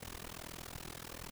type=noise with amplitude modulation; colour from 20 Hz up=pink; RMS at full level=-43 dBFS; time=0-1.31 s; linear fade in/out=20 ms; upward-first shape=sine; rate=41.2 Hz; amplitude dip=100%; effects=none